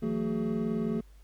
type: tone cluster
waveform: triangle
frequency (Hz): 165.4 / 185.5 / 224.2 / 376.8 / 421.3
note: E3 / F#3 / A3 / F#4 / G#4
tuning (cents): +6 / +5 / +33 / +32 / +25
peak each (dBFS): -34 / -36 / -28 / -36 / -34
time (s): 0.02-1.01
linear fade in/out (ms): 10
effects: added 50 Hz sine -51 dBFS peak until 1.23 s + pink hiss -66 dBFS RMS until 1.23 s